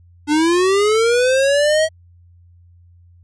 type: linear sweep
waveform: square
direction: up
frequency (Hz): 290.6 to 644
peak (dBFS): -13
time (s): 0.27-1.89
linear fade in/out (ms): 50
effects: added 87 Hz sine -45 dBFS peak until 3.23 s + resampled to 22050 Hz